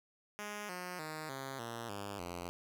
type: tone with pitch steps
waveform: 5% pulse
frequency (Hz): 207.9 / 179.95 / 155.75 / 134.81 / 116.68 / 100.99 / 87.41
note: G#3 / F#3 / D#3 / C#3 / A#2 / G#2 / F2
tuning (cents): +2 / -48 / +2 / -48 / +2 / -48 / +2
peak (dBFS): -30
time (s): 0.39-2.49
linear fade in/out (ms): 0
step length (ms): 300
effects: none